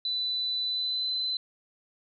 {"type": "tone with pitch glide", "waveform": "sine", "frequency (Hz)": [3989, 4038], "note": ["B7", "B7"], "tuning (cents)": [17, 38], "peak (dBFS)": -27, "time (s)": [0.05, 1.37], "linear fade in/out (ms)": 2, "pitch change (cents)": 21, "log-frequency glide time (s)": [0.64, 1.1], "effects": []}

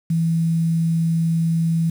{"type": "tone with quantisation", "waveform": "sine", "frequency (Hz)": 164.8, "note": "E3", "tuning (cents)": 0, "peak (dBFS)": -16, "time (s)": [0.1, 1.9], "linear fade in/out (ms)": 5, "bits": 7, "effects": []}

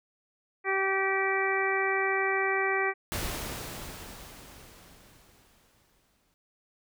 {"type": "harmonic tone", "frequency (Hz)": 386.9, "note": "G4", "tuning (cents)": -23, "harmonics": [1, 2, 3, 4, 5, 6], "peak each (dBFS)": [-30, -33, -34, -35, -30, -33], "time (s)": [0.64, 2.94], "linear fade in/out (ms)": 50}
{"type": "noise with exponential decay", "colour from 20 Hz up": "pink", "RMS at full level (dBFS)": -32, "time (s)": [3.12, 6.34], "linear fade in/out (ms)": 0, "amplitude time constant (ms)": 700}
{"effects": []}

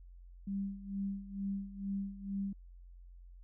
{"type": "tone with tremolo", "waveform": "sine", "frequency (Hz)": 197.2, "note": "G3", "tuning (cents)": 11, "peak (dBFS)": -33, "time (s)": [0.47, 2.53], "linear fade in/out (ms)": 5, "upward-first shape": "sine", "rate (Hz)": 2.2, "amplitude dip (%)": 80, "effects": ["added 44 Hz sine -51 dBFS peak until 3.43 s"]}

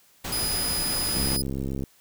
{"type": "noise", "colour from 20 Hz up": "pink", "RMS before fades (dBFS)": -32, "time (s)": [0.24, 1.37], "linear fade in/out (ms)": 10}
{"type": "tone", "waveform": "15% pulse", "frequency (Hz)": 4978, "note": "D#8", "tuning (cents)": 0, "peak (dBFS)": -19, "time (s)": [0.32, 1.42], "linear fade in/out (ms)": 5}
{"type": "click train", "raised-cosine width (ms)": 3, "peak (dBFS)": -18, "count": 46, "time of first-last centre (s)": [1.17, 1.838], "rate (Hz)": 67.4}
{"effects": ["white hiss -59 dBFS RMS until 2 s"]}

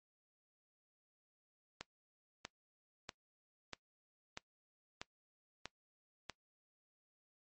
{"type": "click train", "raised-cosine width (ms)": 0.2, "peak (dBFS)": -25, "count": 8, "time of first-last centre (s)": [1.81, 6.297], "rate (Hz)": 1.56, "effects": ["noise-tail reverb RT60 0.1 s tail -21 dB re dry", "MP3 32 kbps"]}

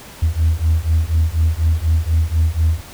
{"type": "beating tone pair", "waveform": "sine", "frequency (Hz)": [78.7, 82.8], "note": ["D#2", "E2"], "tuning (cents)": [20, 8], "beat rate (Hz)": 4.1, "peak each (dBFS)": -15, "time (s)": [0.22, 2.81], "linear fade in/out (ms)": 10, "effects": ["tanh soft clip ceiling -8 dBFS", "pink hiss -38 dBFS RMS until 2.93 s"]}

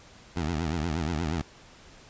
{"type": "tone with vibrato", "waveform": "15% pulse", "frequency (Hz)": 80.8, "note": "E2", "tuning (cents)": -34, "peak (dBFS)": -21, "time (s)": [0.36, 1.42], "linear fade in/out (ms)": 5, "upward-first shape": "triangle", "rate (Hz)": 8.4, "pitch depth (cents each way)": 200, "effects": ["pink hiss -52 dBFS RMS until 2.09 s", "resampled to 16000 Hz"]}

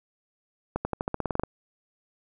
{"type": "accelerating click train", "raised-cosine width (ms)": 1, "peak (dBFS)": -13, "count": 12, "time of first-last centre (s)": [0.76, 1.435], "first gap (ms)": 90, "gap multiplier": 0.92, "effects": []}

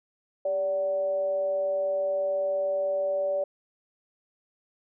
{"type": "tone with frequency modulation", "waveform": "sine", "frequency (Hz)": 577, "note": "D5", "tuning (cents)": -31, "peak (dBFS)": -24, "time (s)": [0.45, 3.44], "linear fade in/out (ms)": 5, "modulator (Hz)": 179, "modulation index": 0.31, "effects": []}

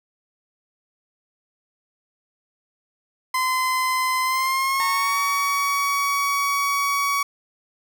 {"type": "tone with pitch glide", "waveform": "30% pulse", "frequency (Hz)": [1028, 1127.5], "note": ["C6", "C#6"], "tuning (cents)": [-31, 29], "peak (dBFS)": -17, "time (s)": [3.34, 7.23], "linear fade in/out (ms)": 5, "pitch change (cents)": 160, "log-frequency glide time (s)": [4.23, 5.16]}
{"type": "tone with exponential decay", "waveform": "30% pulse", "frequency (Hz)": 918, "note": "A#5", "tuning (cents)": -27, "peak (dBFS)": -23, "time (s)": [4.8, 7.01], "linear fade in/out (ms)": 0, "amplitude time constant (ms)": 480}
{"effects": []}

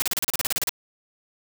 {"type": "noise bursts", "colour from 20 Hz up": "white", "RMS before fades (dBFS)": -24, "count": 13, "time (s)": [0, 0.693], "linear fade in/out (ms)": 0, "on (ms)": 21, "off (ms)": 35, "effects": []}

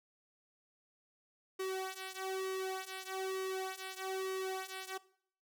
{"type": "tone with flanger", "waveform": "sawtooth", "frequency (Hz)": 379.3, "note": "F#4", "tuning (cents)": 43, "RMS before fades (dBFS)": -40, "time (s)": [1.59, 4.98], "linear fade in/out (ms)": 10, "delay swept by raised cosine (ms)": [1.2, 2.8], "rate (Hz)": 1.1, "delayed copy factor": -0.85, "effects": ["noise-tail reverb RT60 0.6 s tail -20 dB re dry"]}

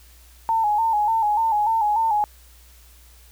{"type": "tone with vibrato", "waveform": "sine", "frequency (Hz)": 868, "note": "A5", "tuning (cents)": -24, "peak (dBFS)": -17, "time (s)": [0.49, 2.24], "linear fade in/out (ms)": 0, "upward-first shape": "square", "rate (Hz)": 3.4, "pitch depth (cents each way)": 64, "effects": ["added 60 Hz sine -48 dBFS peak until 3.31 s", "white hiss -53 dBFS RMS until 3.31 s"]}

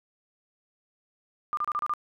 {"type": "tone bursts", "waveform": "sine", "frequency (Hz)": 1200, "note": "D6", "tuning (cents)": 37, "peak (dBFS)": -25, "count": 6, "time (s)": [1.53, 1.937], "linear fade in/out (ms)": 0, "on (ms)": 42, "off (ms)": 31, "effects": []}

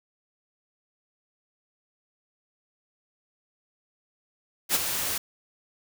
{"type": "noise with ADSR envelope", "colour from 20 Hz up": "white", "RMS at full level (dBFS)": -21, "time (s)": [4.69, 5.18], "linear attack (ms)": 57, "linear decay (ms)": 25, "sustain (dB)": -8, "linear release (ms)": 5, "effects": []}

